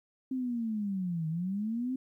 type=linear two-way sweep; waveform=sine; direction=down then up; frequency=264.4 to 155.56 to 264.4 Hz; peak=-30 dBFS; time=0.31-1.96 s; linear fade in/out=5 ms; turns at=1.28 s; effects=12-bit